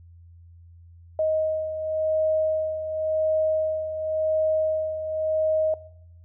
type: beating tone pair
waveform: sine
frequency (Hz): 627 / 627.92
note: D#5 / D#5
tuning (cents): +13 / +16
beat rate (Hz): 0.92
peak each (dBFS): -23 / -30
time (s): 1.19-5.74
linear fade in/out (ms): 2
effects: noise-tail reverb RT60 0.8 s tail -20 dB re dry + added 85 Hz sine -46 dBFS peak until 6.24 s